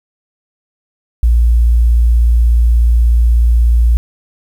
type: tone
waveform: sine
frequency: 58.27 Hz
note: A#1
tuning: in tune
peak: -6 dBFS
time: 1.23-3.97 s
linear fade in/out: 0 ms
effects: 7-bit